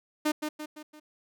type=tone with echo; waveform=sawtooth; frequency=303.9 Hz; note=D#4; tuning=41 cents flat; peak=-20 dBFS; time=0.25-0.32 s; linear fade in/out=10 ms; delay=170 ms; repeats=4; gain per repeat=-6 dB; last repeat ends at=1 s; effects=none